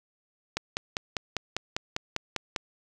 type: click train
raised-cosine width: 0.2 ms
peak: -11 dBFS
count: 11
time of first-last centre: 0.57-2.562 s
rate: 5.02 Hz
effects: none